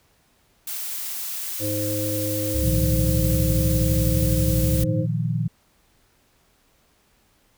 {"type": "noise", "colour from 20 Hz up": "blue", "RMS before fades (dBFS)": -30, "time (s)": [0.67, 4.84], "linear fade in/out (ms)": 5}
{"type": "harmonic tone", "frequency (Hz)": 104.4, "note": "G#2", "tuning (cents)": 10, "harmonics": [1, 3, 5], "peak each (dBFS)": [-28, -28, -28], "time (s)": [1.59, 5.07], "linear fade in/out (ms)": 50}
{"type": "tone with vibrato", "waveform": "sine", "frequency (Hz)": 64.5, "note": "C2", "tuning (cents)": -24, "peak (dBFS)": -22, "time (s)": [2.54, 4.85], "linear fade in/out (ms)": 10, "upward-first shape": "square", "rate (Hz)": 3.8, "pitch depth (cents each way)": 110}
{"type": "chord", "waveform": "sine", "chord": "Bb suspended fourth", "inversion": "none", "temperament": "just", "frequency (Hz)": [116.54, 155.39, 174.81], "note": ["Bb2", "Eb3", "F3"], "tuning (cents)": [0, -2, 2], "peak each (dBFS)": [-24, -25, -28], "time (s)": [2.63, 5.48], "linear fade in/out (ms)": 5}
{"effects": ["pink hiss -62 dBFS RMS until 7.57 s"]}